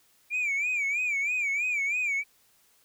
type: tone with vibrato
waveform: sine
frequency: 2349 Hz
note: D7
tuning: in tune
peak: -23 dBFS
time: 0.3-2.24 s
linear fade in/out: 50 ms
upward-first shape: sine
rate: 3.1 Hz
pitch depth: 120 cents each way
effects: tanh soft clip ceiling -24 dBFS + white hiss -64 dBFS RMS until 2.84 s